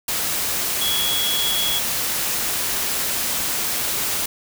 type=tone in noise; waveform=sine; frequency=3349 Hz; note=G#7; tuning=14 cents sharp; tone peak=-21 dBFS; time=0.81-1.79 s; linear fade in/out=5 ms; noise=white; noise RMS=-23 dBFS; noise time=0.08-4.26 s; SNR=-1 dB; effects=none